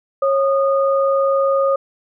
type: tone pair together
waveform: sine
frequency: 547 / 1228 Hz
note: C#5 / D#6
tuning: -23 / -23 cents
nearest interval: octave + major second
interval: 1400 cents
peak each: -14 / -20 dBFS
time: 0.22-1.76 s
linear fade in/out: 5 ms
effects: none